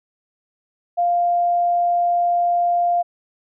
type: tone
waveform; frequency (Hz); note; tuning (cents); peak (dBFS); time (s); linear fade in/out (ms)
sine; 698.5; F5; 0; -15; 0.97-3.03; 20
effects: none